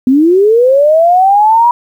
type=linear sweep; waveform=sine; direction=up; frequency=246.9 to 970 Hz; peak=-4 dBFS; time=0.07-1.71 s; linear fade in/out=2 ms; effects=7-bit